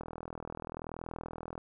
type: click train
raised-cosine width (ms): 1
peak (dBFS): -26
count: 65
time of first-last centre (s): 0.01-1.579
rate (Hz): 40.8
effects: none